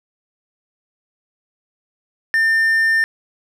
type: tone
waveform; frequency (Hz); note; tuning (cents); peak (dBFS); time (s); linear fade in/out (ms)
triangle; 1800; A6; +39; -11; 2.34-3.04; 0
effects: none